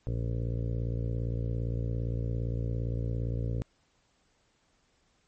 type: harmonic tone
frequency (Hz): 57.5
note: A#1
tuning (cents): -23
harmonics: 1 / 2 / 3 / 4 / 5 / 6 / 7 / 8 / 9 / 10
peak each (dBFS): -33 / -31 / -41 / -47 / -44 / -53 / -47 / -45 / -47 / -55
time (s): 0.07-3.62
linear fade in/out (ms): 0
effects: pink hiss -70 dBFS RMS until 5.27 s + MP3 32 kbps